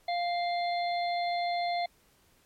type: harmonic tone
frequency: 698.5 Hz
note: F5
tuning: in tune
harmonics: 1 / 3 / 5 / 6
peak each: -28 / -38 / -44 / -41 dBFS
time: 0.08-1.86 s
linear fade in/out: 5 ms
effects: pink hiss -65 dBFS RMS until 2.45 s + MP3 64 kbps